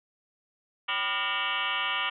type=tone with frequency modulation; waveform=sine; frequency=2053 Hz; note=C7; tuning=33 cents flat; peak=-26 dBFS; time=0.88-2.1 s; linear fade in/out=10 ms; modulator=213 Hz; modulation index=5.2; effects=none